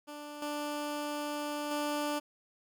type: tone with level steps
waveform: 15% pulse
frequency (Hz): 294.6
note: D4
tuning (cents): +6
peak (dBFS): -36 / -28 / -25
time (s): 0.07-2.2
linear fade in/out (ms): 20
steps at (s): 0.42 / 1.71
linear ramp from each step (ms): 2
effects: none